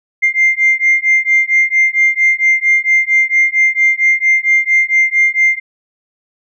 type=beating tone pair; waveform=sine; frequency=2098 / 2102.4 Hz; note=C7 / C7; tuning=+4 / +8 cents; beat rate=4.4 Hz; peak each=-11 dBFS; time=0.22-5.6 s; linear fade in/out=20 ms; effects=tanh soft clip ceiling -3 dBFS